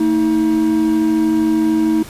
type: tone pair together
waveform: triangle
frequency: 224.8 / 317.9 Hz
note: A3 / D#4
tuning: +37 / +37 cents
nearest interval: tritone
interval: 600 cents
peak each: -17 / -11 dBFS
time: 0-2.03 s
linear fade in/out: 5 ms
effects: pink hiss -36 dBFS RMS until 2.09 s + resampled to 32000 Hz